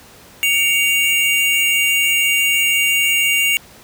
square tone pair together, 2249 / 2785 Hz, C#7 / F7, +24 / -5 cents, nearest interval major third, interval 371 cents, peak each -18 / -16 dBFS, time 0.43-3.57 s, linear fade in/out 0 ms, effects pink hiss -43 dBFS RMS until 3.83 s + high-pass 60 Hz 12 dB/octave

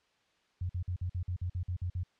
sine tone bursts, 89.5 Hz, F2, 43 cents sharp, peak -31 dBFS, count 11, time 0.61-2.034 s, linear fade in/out 5 ms, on 84 ms, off 50 ms, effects white hiss -71 dBFS RMS until 2.19 s + low-pass 4000 Hz 12 dB/octave

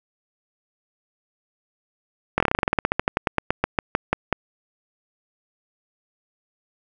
slowing click train, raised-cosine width 0.5 ms, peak -3 dBFS, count 25, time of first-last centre 2.38-4.327 s, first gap 22 ms, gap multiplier 1.1, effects none

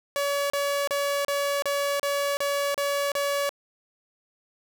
sawtooth tone bursts, 567 Hz, C#5, 39 cents sharp, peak -20 dBFS, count 9, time 0.16-3.492 s, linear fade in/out 0 ms, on 340 ms, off 34 ms, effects none

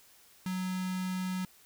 square tone with notch filter, 185 Hz, F#3, in tune, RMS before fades -34 dBFS, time 0.46-1.45 s, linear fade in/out 2 ms, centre 540 Hz, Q 1.5, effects white hiss -60 dBFS RMS until 1.65 s

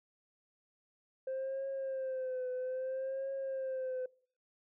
sine tone with vibrato, 523.3 Hz, C5, in tune, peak -33 dBFS, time 1.27-4.06 s, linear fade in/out 5 ms, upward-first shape triangle, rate 0.61 Hz, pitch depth 66 cents each way, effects noise-tail reverb RT60 0.5 s tail -24 dB re dry + tanh soft clip ceiling -33 dBFS

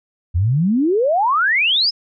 sine exponential sweep, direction up, 80 to 5274 Hz, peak -13 dBFS, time 0.34-1.91 s, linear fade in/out 20 ms, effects none

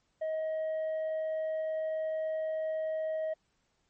triangle tone with tanh clipping, 632 Hz, D#5, 27 cents sharp, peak -31 dBFS, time 0.21-3.34 s, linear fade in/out 10 ms, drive 7 dB, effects pink hiss -75 dBFS RMS until 3.89 s + MP3 32 kbps

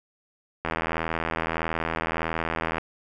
click train, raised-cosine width 0.5 ms, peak -11 dBFS, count 175, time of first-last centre 0.65-2.782 s, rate 81.6 Hz, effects none

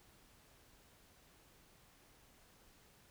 silence, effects pink hiss -66 dBFS RMS until 3.1 s

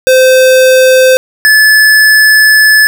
square tone pair in turn, 517 / 1728.5 Hz, C5 / A6, -21 / -31 cents, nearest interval octave + major sixth, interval 2090 cents, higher second, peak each -3 dBFS, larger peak neither, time 0.07-1.17 / 1.45-2.87 s, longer second, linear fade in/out 0 ms, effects none

